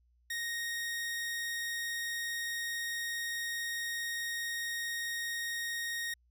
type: tone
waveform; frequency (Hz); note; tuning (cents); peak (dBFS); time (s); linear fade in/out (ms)
sawtooth; 1864.7; A#6; 0; -31; 0.3-6.14; 5
effects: added 60 Hz sine -66 dBFS peak until 6.3 s